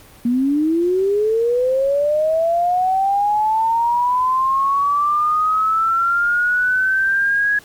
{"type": "linear sweep", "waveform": "sine", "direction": "up", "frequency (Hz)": [233.1, 1671], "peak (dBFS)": -14, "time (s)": [0.25, 7.59], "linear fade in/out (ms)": 5, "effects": ["pink hiss -45 dBFS RMS until 7.64 s", "Opus 48 kbps"]}